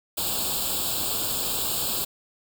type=noise with comb filter; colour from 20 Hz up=white; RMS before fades=-27 dBFS; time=0.17-2.05 s; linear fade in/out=10 ms; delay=0.25 ms; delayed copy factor=+0.95; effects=none